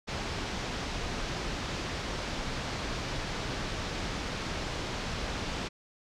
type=low-pass noise; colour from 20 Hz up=pink; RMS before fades=-35 dBFS; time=0.07-5.69 s; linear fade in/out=20 ms; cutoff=5900 Hz; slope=24 dB/octave; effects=none